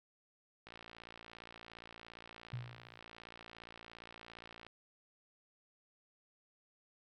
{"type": "click train", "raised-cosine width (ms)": 0.3, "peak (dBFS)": -35, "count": 230, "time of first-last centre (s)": [0.67, 4.667], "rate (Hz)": 57.3}
{"type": "tone with exponential decay", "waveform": "sine", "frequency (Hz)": 122.2, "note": "B2", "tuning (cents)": -18, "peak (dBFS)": -36, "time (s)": [2.53, 2.99], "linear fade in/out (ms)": 5, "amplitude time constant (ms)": 99}
{"effects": []}